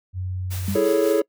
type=tone; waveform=sine; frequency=92.1 Hz; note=F#2; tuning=7 cents flat; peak=-25 dBFS; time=0.13-0.78 s; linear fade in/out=50 ms
type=noise with tremolo; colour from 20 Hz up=white; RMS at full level=-35 dBFS; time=0.5-1.21 s; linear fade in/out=20 ms; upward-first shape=sine; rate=5.6 Hz; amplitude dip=35%
type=tone with exponential decay; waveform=sine; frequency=196 Hz; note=G3; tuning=in tune; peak=-21 dBFS; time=0.68-1.08 s; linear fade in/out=2 ms; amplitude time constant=86 ms
type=chord; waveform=triangle; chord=A major seventh; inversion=second; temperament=equal with one note detuned; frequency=329.6 / 415.3 / 440 / 556.6 Hz; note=E4 / G#4 / A4 / C#5; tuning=0 / 0 / 0 / +7 cents; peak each=-21 / -19 / -20 / -20 dBFS; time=0.75-1.22 s; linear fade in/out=5 ms
effects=noise-tail reverb RT60 0.1 s tail -24 dB re dry